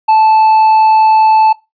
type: tone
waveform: triangle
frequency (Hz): 875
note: A5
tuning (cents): -10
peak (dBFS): -3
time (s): 0.08-1.53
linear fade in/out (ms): 10
effects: noise-tail reverb RT60 0.2 s tail -19 dB re dry + resampled to 11025 Hz